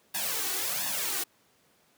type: noise with flanger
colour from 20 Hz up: white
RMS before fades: -31 dBFS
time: 0.14-1.24 s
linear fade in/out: 10 ms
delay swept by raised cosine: 1.1 to 2.7 ms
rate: 1.4 Hz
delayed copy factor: +0.95
effects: pink hiss -65 dBFS RMS until 1.97 s + high-pass 150 Hz 12 dB/octave